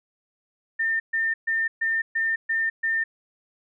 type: tone bursts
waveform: sine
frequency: 1806 Hz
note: A6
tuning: 45 cents sharp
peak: -21 dBFS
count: 7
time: 0.79-3.04 s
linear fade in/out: 10 ms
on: 210 ms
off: 130 ms
effects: none